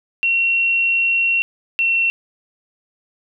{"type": "tone pair in turn", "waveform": "sine", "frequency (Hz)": [2731, 2715], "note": ["F7", "F7"], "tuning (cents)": [-39, -50], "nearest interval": "unison", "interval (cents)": 11, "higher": "first", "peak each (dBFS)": -14, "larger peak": "neither", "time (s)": [[0.23, 1.42], [1.79, 2.1]], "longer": "first", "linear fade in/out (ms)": 0, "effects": []}